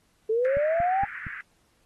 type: linear sweep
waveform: sine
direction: up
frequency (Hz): 428.4 to 810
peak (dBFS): -21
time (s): 0.29-1.05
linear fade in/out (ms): 10
type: band-pass noise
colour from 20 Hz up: pink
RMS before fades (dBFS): -38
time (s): 0.45-1.41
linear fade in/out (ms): 0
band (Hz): 1500 to 2000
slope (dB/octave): 48
type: click train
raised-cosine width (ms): 5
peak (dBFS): -24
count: 4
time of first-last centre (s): 0.57-1.268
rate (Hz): 4.3
effects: pink hiss -67 dBFS RMS until 1.85 s + AAC 32 kbps